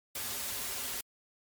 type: noise with comb filter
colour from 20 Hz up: white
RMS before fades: -37 dBFS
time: 0.15-1.01 s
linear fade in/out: 5 ms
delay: 6.2 ms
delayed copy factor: -0.7
effects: MP3 96 kbps